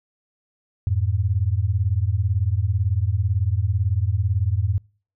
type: beating tone pair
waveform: sine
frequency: 87.8 / 105.8 Hz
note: F2 / G#2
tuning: +10 / +33 cents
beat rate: 18 Hz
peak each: -21 dBFS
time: 0.87-4.78 s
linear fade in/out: 0 ms
effects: noise-tail reverb RT60 0.4 s tail -25 dB re dry